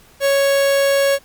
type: tone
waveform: 45% pulse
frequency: 554.4 Hz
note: C#5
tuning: in tune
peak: -13 dBFS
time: 0.2-1.19 s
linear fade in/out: 50 ms
effects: pink hiss -49 dBFS RMS until 1.24 s + Opus 48 kbps